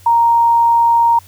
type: tone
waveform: sine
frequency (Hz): 932.3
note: A#5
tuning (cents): 0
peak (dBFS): -8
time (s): 0.06-1.19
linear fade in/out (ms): 5
effects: added 92 Hz sine -42 dBFS peak until 1.27 s + white hiss -46 dBFS RMS until 1.27 s